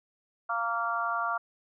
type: harmonic tone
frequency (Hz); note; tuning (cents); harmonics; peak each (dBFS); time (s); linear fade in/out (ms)
231.4; A#3; -13; 3 / 4 / 5 / 6; -34 / -36 / -31 / -32; 0.49-1.38; 10
effects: none